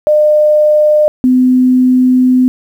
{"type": "tone pair in turn", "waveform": "sine", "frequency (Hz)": [604, 254], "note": ["D5", "B3"], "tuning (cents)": [48, 49], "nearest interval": "octave + minor third", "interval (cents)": 1499, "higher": "first", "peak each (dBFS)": -5, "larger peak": "neither", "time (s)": [[0.07, 1.08], [1.24, 2.48]], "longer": "second", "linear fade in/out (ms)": 0, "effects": ["7-bit"]}